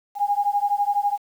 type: beating tone pair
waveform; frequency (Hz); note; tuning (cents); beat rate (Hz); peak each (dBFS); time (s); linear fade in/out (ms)
sine; 810 / 822; G#5 / G#5; -43 / -18; 12; -22; 0.15-1.18; 50
effects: 8-bit